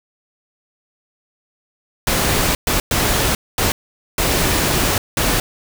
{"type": "noise bursts at uneven times", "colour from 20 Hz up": "pink", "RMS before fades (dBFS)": -17, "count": 6, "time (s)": [[2.07, 2.55], [2.67, 2.8], [2.91, 3.35], [3.58, 3.72], [4.18, 4.98], [5.17, 5.4]], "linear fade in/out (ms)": 2, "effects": []}